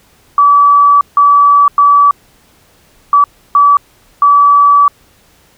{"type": "tone bursts at uneven times", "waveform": "sine", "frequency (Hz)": 1149, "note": "D6", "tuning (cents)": -38, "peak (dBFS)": -3, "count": 6, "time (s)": [[0.38, 1.01], [1.17, 1.68], [1.78, 2.11], [3.13, 3.24], [3.55, 3.77], [4.22, 4.88]], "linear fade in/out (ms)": 2, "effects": ["pink hiss -48 dBFS RMS until 5.57 s"]}